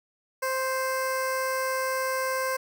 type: tone with notch filter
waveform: 15% pulse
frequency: 523.3 Hz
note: C5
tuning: in tune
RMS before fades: -28 dBFS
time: 0.42-2.57 s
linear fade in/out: 10 ms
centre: 3400 Hz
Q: 1.1
effects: none